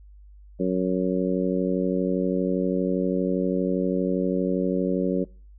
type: harmonic tone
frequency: 92.5 Hz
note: F#2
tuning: in tune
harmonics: 2 / 3 / 4 / 5 / 6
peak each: -25 / -27 / -28 / -29 / -30 dBFS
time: 0.59-5.25 s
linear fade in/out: 20 ms
effects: noise-tail reverb RT60 0.4 s tail -24 dB re dry + added 50 Hz sine -45 dBFS peak until 5.58 s